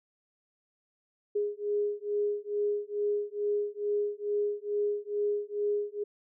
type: beating tone pair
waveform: sine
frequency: 412.1 / 414.4 Hz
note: G#4 / G#4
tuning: -13 / -4 cents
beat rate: 2.3 Hz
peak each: -31 dBFS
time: 1.35-6.04 s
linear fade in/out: 10 ms
effects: none